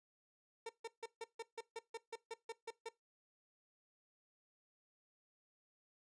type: tone bursts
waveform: 30% pulse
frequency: 455.6 Hz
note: A#4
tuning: 40 cents flat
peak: -40 dBFS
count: 13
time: 0.66-2.889 s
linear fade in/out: 5 ms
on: 33 ms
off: 150 ms
effects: noise-tail reverb RT60 0.2 s tail -20 dB re dry + resampled to 22050 Hz